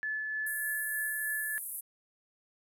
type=tone with tremolo; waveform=sine; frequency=1729 Hz; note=A6; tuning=31 cents flat; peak=-31 dBFS; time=0.03-1.58 s; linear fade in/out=0 ms; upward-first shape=sine; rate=3.3 Hz; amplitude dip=25%
type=band-pass noise; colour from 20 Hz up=pink; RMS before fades=-40 dBFS; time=0.46-1.81 s; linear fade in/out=10 ms; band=10000 to 13000 Hz; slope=48 dB/octave
effects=none